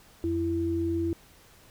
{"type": "tone pair together", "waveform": "sine", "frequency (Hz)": [88.13, 333.7], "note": ["F2", "E4"], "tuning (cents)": [16, 21], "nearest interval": "octave + major seventh", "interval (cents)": 2305, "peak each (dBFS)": [-32, -26], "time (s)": [0.24, 1.13], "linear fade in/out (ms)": 0, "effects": ["pink hiss -56 dBFS RMS until 1.7 s"]}